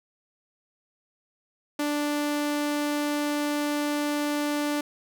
sawtooth tone, 293.7 Hz, D4, in tune, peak -21 dBFS, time 1.79-4.81 s, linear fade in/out 5 ms, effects none

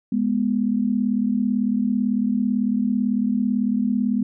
sine tone pair together, 208 / 246 Hz, G#3 / B3, +3 / -7 cents, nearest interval minor third, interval 290 cents, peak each -21 dBFS, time 0.12-4.23 s, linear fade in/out 5 ms, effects none

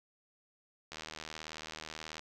click train, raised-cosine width 0.2 ms, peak -25 dBFS, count 101, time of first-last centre 0.92-2.194 s, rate 78.5 Hz, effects none

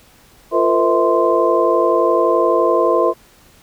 sine tone cluster, 347.2 / 456.3 / 508 / 649 / 1041 Hz, F4 / A#4 / B4 / E5 / C6, -10 / -37 / +49 / -27 / -9 cents, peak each -18 dBFS, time 0.51-3.14 s, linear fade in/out 50 ms, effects pink hiss -49 dBFS RMS until 3.62 s

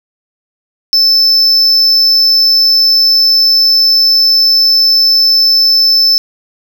triangle tone, 5274 Hz, E8, in tune, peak -4 dBFS, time 0.93-6.18 s, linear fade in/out 0 ms, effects none

